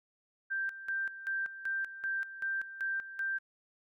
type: tone with tremolo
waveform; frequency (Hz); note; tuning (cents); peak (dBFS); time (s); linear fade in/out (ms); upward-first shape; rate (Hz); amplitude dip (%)
sine; 1574; G6; +7; -31; 0.5-3.39; 20; square; 2.6; 75
effects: none